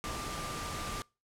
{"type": "tone in noise", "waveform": "sine", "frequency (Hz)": 1188, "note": "D6", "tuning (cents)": 20, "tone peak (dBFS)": -41, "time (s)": [0.04, 1.02], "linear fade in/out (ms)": 0, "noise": "pink", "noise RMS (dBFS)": -39, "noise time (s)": [0.04, 1.02], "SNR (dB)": -5, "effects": ["noise-tail reverb RT60 0.3 s tail -25 dB re dry", "low-pass 10000 Hz 12 dB/octave"]}